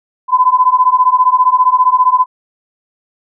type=beating tone pair; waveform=sine; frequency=1004 / 1019 Hz; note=B5 / C6; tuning=+28 / -46 cents; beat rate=15 Hz; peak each=-10 dBFS; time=0.28-2.26 s; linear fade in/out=50 ms; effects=none